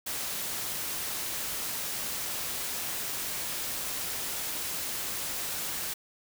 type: noise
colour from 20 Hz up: white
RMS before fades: -34 dBFS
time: 0.06-5.94 s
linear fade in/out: 10 ms
effects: none